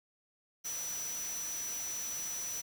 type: tone in noise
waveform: sine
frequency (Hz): 5920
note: F#8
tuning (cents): 0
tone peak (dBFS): -37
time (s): 0.64-2.62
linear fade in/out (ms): 20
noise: white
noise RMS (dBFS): -44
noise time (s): 0.64-2.62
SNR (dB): +4
effects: none